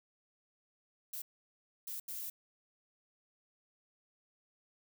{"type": "noise bursts at uneven times", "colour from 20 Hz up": "violet", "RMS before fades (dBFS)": -42, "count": 3, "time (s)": [[1.13, 1.22], [1.87, 2], [2.08, 2.3]], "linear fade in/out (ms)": 5, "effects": []}